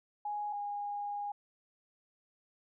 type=tone pair in turn; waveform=sine; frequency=830.6 / 818.7 Hz; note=G#5 / G#5; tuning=0 / -25 cents; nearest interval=unison; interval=25 cents; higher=first; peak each=-34 / -35 dBFS; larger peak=first; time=0.25-0.53 / 0.53-1.32 s; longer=second; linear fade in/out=5 ms; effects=none